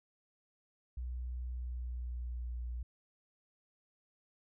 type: tone with pitch glide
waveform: sine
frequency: 61.7 to 60.15 Hz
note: B1 to B1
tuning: -1 to -45 cents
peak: -37 dBFS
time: 0.97-2.83 s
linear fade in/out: 5 ms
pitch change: -44 cents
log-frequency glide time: 1.48-2.56 s
effects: none